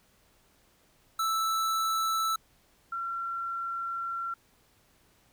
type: tone pair in turn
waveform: square / sine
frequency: 1318.5 / 1363.4 Hz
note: E6 / F6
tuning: 0 / -42 cents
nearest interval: minor second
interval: 58 cents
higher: second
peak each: -27 / -31 dBFS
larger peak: first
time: 1.19-2.36 / 2.92-4.34 s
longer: second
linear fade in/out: 5 ms
effects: pink hiss -65 dBFS RMS until 5.32 s